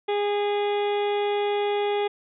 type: harmonic tone with a mistuned harmonic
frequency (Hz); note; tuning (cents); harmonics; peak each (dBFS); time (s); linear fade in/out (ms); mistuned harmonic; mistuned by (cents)
410.3; G#4; -21; 1 / 2 / 3 / 4 / 5 / 6 / 7 / 8 / 9; -23 / -28 / -41 / -44 / -38 / -40 / -45 / -38 / -51; 0.08-2.08; 10; 8; +45
effects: none